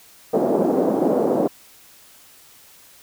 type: band-pass noise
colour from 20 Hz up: white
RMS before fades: -19 dBFS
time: 0.33-1.48 s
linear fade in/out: 10 ms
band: 210 to 590 Hz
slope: 24 dB/octave
effects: white hiss -49 dBFS RMS until 3.02 s